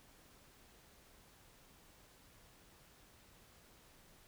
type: silence
effects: pink hiss -64 dBFS RMS until 4.27 s